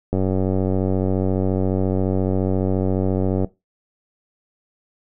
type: click train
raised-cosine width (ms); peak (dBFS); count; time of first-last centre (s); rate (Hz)
2; -8; 314; 0.13-3.446; 94.4
effects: noise-tail reverb RT60 0.2 s tail -18 dB re dry